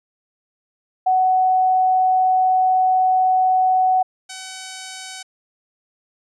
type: tone pair in turn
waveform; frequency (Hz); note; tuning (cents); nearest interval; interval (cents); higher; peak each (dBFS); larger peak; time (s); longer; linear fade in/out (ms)
sine / 5% pulse; 746 / 755.5; F#5 / F#5; +14 / +36; unison; 22; second; -13 / -20; first; 1.06-4.03 / 4.29-5.23; first; 10
effects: resampled to 22050 Hz